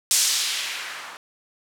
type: noise with low-pass filter sweep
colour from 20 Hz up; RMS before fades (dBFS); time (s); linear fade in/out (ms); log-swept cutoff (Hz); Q
violet; -25; 0.11-1.17; 0; 7300 to 1100; 1.1
effects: none